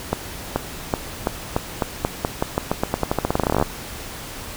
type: accelerating click train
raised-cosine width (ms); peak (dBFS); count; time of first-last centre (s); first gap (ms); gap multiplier
1; -4; 30; 0.13-3.625; 430; 0.88
effects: pink hiss -34 dBFS RMS until 4.56 s